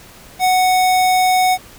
square tone, 740 Hz, F#5, in tune, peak -12 dBFS, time 0.39-1.58 s, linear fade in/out 50 ms, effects pink hiss -41 dBFS RMS until 1.78 s

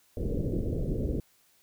pink low-pass noise, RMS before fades -30 dBFS, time 0.17-1.2 s, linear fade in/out 2 ms, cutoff 520 Hz, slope 48 dB/octave, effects white hiss -65 dBFS RMS until 1.62 s

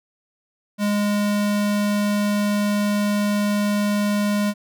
square tone, 206.1 Hz, G#3, 13 cents flat, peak -19 dBFS, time 0.78-4.54 s, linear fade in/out 50 ms, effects none

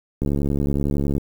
click train, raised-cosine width 3 ms, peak -10 dBFS, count 69, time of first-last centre 0.22-1.18 s, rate 70.8 Hz, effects 7-bit

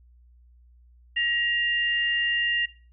sine tone pair together, 1900 / 2799 Hz, A#6 / F7, +33 / +3 cents, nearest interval perfect fifth, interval 670 cents, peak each -25 dBFS, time 1.16-2.66 s, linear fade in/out 10 ms, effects noise-tail reverb RT60 0.4 s tail -19 dB re dry + added 60 Hz sine -52 dBFS peak until 2.92 s

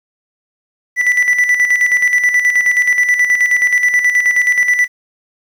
triangle tone with tremolo, 1975.5 Hz, B6, in tune, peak -6 dBFS, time 0.96-4.88 s, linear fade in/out 50 ms, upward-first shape square, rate 9.4 Hz, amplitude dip 55%, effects 8-bit

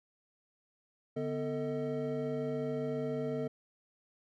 triangle tone cluster, 144.5 / 250 / 447.5 / 632 Hz, D3 / B3 / A4 / D#5, -28 / +21 / +29 / +27 cents, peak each -38 / -36 / -34 / -39 dBFS, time 1.16-3.48 s, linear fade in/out 10 ms, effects none

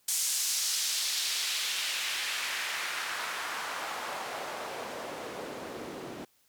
white noise with band-pass filter sweep, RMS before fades -34 dBFS, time 0.08-6.25 s, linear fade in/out 5 ms, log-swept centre 7500 to 280 Hz, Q 1.2, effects white hiss -68 dBFS RMS until 6.48 s

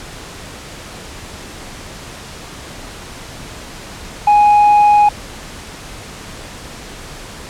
sine tone with tanh clipping, 830.6 Hz, G#5, in tune, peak -7 dBFS, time 4.27-5.09 s, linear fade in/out 5 ms, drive 2 dB, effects pink hiss -32 dBFS RMS until 7.49 s + low-pass 9000 Hz 12 dB/octave

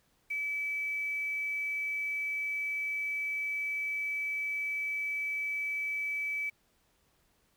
sine tone with quantisation, 2299 Hz, D7, 37 cents flat, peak -31 dBFS, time 0.3-6.5 s, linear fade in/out 10 ms, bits 9, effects pink hiss -71 dBFS RMS until 7.56 s

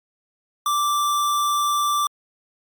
square tone, 1173 Hz, D6, 2 cents flat, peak -19 dBFS, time 0.66-2.07 s, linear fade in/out 2 ms, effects MP3 96 kbps

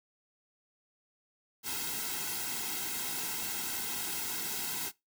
white noise with comb filter, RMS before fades -36 dBFS, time 1.63-4.92 s, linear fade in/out 50 ms, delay 1.7 ms, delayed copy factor -0.85, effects noise-tail reverb RT60 0.2 s tail -21 dB re dry

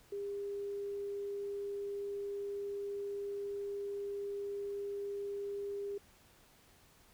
sine tone, 402.7 Hz, G4, 47 cents sharp, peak -37 dBFS, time 0.12-5.98 s, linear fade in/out 5 ms, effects pink hiss -64 dBFS RMS until 7.13 s

